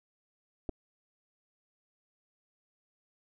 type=clicks; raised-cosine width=2 ms; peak=-23 dBFS; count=2; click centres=0.691 / 0.694 s; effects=none